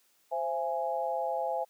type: chord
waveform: sine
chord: C augmented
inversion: none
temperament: equal with one note detuned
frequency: 523.3 / 672.3 / 830.6 Hz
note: C5 / E5 / G#5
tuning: 0 / +34 / 0 cents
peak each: -34 / -33 / -33 dBFS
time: 0.31-1.65 s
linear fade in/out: 20 ms
effects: white hiss -68 dBFS RMS until 1.69 s + high-pass 200 Hz 12 dB/octave